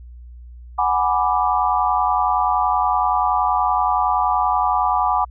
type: chord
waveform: sine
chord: G# half-diminished seventh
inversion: third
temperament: equal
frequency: 740 / 830.6 / 987.8 / 1174.7 Hz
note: F#5 / G#5 / B5 / D6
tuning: 0 / 0 / 0 / 0 cents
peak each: -21 dBFS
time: 0.78-5.25 s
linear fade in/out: 10 ms
effects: added 60 Hz sine -36 dBFS peak until 5.3 s